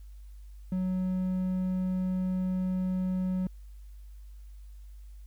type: tone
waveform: triangle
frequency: 185 Hz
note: F#3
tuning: in tune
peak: -25 dBFS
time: 0.72-3.47 s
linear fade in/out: 2 ms
effects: added 50 Hz sine -44 dBFS peak until 5.26 s + white hiss -69 dBFS RMS until 5.26 s